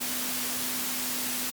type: tone in noise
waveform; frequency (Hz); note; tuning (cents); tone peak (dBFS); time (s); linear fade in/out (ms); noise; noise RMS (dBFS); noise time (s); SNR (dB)
sine; 250; B3; +21; -40; 0-1.51; 20; white; -31; 0-1.51; -12
effects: high-pass 100 Hz 12 dB/octave + Opus 48 kbps